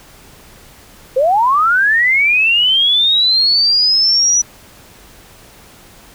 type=linear sweep; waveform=sine; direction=up; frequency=491.9 to 5920 Hz; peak=-9 dBFS; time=1.16-4.42 s; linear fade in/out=10 ms; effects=pink hiss -42 dBFS RMS until 6.14 s